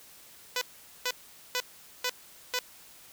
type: tone bursts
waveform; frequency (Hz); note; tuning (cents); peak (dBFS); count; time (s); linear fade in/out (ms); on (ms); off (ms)
5% pulse; 498.4; B4; +16; -16; 5; 0.56-2.59; 2; 54; 440
effects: white hiss -53 dBFS RMS until 3.12 s